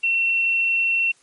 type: tone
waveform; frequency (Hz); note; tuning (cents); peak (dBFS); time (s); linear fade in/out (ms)
sine; 2713; E7; +49; -17; 0.03-1.12; 10
effects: white hiss -57 dBFS RMS until 1.22 s + MP3 48 kbps